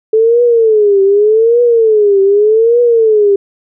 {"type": "tone with vibrato", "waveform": "sine", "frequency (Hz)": 433.8, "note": "A4", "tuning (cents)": -25, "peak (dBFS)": -5, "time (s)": [0.13, 3.36], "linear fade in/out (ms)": 5, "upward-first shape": "triangle", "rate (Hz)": 0.84, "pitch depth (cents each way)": 200, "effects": []}